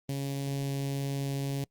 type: tone with notch filter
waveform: sawtooth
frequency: 138.59 Hz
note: C#3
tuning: in tune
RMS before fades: -32 dBFS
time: 0.09-1.64 s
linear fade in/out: 2 ms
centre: 1300 Hz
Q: 0.52
effects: noise-tail reverb RT60 0.1 s tail -23 dB re dry + Opus 32 kbps